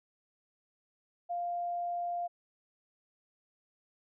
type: tone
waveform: sine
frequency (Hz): 698.5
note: F5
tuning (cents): 0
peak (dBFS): -32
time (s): 1.29-2.28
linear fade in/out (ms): 20
effects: none